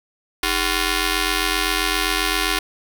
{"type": "ring-modulated tone", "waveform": "5% pulse", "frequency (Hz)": 357.4, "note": "F4", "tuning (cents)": 40, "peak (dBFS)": -4, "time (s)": [0.43, 2.59], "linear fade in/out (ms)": 2, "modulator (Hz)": 671, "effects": []}